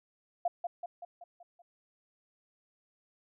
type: tone with echo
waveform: sine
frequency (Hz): 698.5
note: F5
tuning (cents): 0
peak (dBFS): -26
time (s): 0.45-0.48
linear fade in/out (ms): 5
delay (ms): 190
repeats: 6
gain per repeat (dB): -5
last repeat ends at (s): 1.62
effects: none